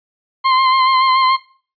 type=tone with vibrato; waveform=40% pulse; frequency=1046.5 Hz; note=C6; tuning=in tune; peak=-10 dBFS; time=0.44-1.37 s; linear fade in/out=20 ms; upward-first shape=sine; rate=7 Hz; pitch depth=30 cents each way; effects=noise-tail reverb RT60 0.4 s tail -19 dB re dry + resampled to 11025 Hz